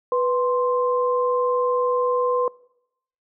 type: tone pair together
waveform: sine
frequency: 493.9 / 1046.5 Hz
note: B4 / C6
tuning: 0 / 0 cents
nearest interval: octave + minor second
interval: 1300 cents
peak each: -19 / -23 dBFS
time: 0.12-2.48 s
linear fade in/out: 2 ms
effects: noise-tail reverb RT60 0.8 s tail -24 dB re dry